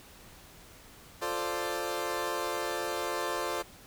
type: chord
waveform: 20% pulse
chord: D minor seventh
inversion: first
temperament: equal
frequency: 349.2 / 440 / 523.3 / 587.3 Hz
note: F4 / A4 / C5 / D5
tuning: 0 / 0 / 0 / 0 cents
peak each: -32 dBFS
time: 1.21-3.63 s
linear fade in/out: 20 ms
effects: pink hiss -53 dBFS RMS until 3.86 s